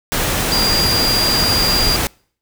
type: tone in noise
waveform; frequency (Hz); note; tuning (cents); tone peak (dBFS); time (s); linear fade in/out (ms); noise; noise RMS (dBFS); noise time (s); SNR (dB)
sine; 4791; D8; +34; -15; 0.52-1.96; 0; pink; -18; 0.12-2.07; 0
effects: noise-tail reverb RT60 0.5 s tail -26 dB re dry